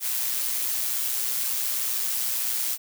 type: noise with amplitude modulation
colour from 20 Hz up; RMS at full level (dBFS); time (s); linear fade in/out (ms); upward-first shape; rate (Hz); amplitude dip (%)
blue; -25; 0-2.78; 50; sine; 122; 40
effects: none